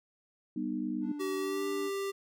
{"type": "chord", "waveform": "sine", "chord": "G augmented", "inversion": "none", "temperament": "just", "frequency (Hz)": [196, 245, 306.2], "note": ["G3", "B3", "D#4"], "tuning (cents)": [0, -14, -28], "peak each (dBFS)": [-38, -35, -35], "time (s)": [0.56, 1.12], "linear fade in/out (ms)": 5}
{"type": "tone with vibrato", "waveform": "triangle", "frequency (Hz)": 293.7, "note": "D4", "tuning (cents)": 0, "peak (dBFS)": -35, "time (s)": [1.01, 1.91], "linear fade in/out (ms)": 50, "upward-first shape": "sine", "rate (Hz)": 17, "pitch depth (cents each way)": 9}
{"type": "tone with pitch glide", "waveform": "square", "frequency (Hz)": [382.2, 394.1], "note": ["G4", "G4"], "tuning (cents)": [-44, 9], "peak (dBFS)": -33, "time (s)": [1.19, 2.12], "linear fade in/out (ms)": 20, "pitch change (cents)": 53, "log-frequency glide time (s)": [1.37, 1.66]}
{"effects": []}